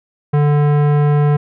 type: tone with tanh clipping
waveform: sine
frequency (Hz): 146.83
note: D3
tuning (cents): 0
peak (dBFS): -12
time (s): 0.33-1.37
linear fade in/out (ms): 10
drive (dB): 18
effects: none